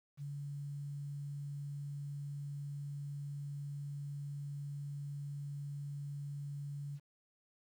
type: tone with quantisation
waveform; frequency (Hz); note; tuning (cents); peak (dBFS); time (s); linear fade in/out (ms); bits
sine; 143; D3; -46; -40; 0.17-7; 50; 11
effects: none